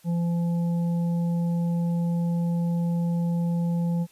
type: harmonic tone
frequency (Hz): 170.8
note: F3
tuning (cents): -38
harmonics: 1 / 3 / 5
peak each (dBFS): -22 / -38 / -43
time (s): 0.04-4.07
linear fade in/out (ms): 50
effects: white hiss -58 dBFS RMS until 4.11 s + resampled to 32000 Hz